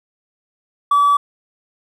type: tone with hard clipping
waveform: triangle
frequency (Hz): 1148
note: D6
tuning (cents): -40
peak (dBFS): -10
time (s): 0.91-1.17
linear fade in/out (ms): 5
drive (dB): 2
effects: none